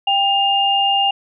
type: tone pair together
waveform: sine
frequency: 791 / 2816 Hz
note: G5 / F7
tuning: +15 / +14 cents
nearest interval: octave + minor seventh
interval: 2199 cents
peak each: -16 / -16 dBFS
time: 0.07-1.11 s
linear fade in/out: 5 ms
effects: none

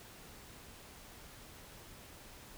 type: silence
effects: pink hiss -54 dBFS RMS until 2.57 s

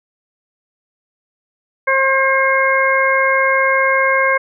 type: harmonic tone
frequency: 535 Hz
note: C5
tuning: 38 cents sharp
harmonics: 1 / 2 / 3 / 4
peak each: -17 / -17 / -17 / -17 dBFS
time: 1.87-4.38 s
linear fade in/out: 10 ms
effects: none

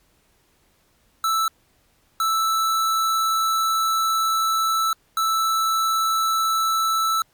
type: tone bursts at uneven times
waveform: square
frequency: 1318.5 Hz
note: E6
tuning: in tune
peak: -19 dBFS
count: 3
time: 1.24-1.48 / 2.2-4.93 / 5.17-7.22 s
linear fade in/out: 2 ms
effects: pink hiss -62 dBFS RMS until 7.33 s + MP3 96 kbps

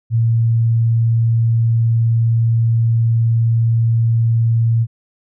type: tone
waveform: sine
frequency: 114.9 Hz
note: A#2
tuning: 25 cents flat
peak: -11 dBFS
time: 0.1-4.87 s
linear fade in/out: 50 ms
effects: none

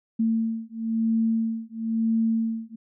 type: beating tone pair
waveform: sine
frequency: 224.8 / 225.8 Hz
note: A3 / A3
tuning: +37 / +45 cents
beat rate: 1 Hz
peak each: -25 dBFS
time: 0.19-2.76 s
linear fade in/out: 10 ms
effects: none

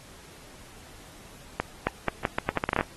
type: accelerating click train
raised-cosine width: 0.5 ms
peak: -9 dBFS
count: 13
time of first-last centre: 1.6-2.81 s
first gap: 270 ms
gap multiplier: 0.79
effects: pink hiss -50 dBFS RMS until 2.96 s + AAC 32 kbps

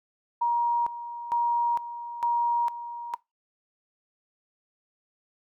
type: tone with tremolo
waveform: sine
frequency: 947 Hz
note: A#5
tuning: 27 cents sharp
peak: -21 dBFS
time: 0.41-3.15 s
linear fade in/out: 10 ms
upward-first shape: square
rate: 1.1 Hz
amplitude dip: 75%
effects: noise-tail reverb RT60 0.2 s tail -22 dB re dry

